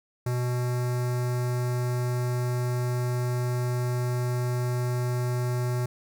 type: tone with notch filter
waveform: square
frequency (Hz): 123.47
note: B2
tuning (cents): 0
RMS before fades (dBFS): -27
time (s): 0.26-5.86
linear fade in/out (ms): 5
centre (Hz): 3100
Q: 1.1
effects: 11-bit